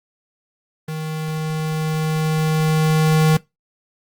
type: tone with level ramp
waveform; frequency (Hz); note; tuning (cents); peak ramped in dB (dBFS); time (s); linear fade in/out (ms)
square; 156.8; D#3; +14; -25 to -12; 0.88-3.37; 5
effects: noise-tail reverb RT60 0.2 s tail -22 dB re dry + Opus 24 kbps